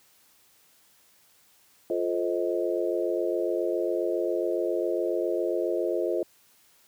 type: chord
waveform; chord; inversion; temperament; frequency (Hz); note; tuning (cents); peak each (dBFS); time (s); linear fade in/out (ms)
sine; F dominant seventh; none; just; 349.2 / 436.5 / 523.8 / 628.6; F4 / A4 / C5 / Eb5; 0 / -14 / +2 / +18; -28 / -31 / -31 / -31; 1.9-6.23; 2
effects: white hiss -61 dBFS RMS until 6.87 s + high-pass 60 Hz 12 dB/octave